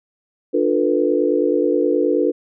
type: chord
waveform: sine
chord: B half-diminished seventh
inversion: first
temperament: just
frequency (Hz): 296.3 / 355.6 / 444.5 / 493.9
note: D4 / F4 / A4 / B4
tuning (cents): +15 / +31 / +18 / 0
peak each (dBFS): -20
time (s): 0.53-2.32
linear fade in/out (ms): 20
effects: none